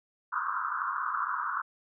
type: band-pass noise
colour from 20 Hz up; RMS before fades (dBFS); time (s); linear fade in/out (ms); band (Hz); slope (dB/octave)
pink; -32; 0.32-1.62; 10; 1000 to 1500; 96
effects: none